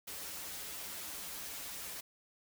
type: noise with comb filter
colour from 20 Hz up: white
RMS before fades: -44 dBFS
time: 0.07-2.01 s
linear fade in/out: 10 ms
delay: 8.3 ms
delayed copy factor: -0.9
effects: none